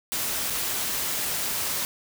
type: noise with dropouts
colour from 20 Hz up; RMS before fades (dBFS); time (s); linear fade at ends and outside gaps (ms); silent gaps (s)
white; -28; 0.12-1.85; 0; 0.5-0.504
effects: none